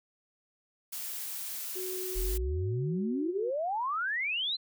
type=noise; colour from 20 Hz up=blue; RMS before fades=-38 dBFS; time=0.92-2.38 s; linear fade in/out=10 ms
type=tone; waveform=sine; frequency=370.7 Hz; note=F#4; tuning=3 cents sharp; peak=-36 dBFS; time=1.75-3.51 s; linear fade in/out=20 ms
type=exponential sweep; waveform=sine; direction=up; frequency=36.74 to 4186 Hz; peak=-29 dBFS; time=2.15-4.57 s; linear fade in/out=20 ms
effects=none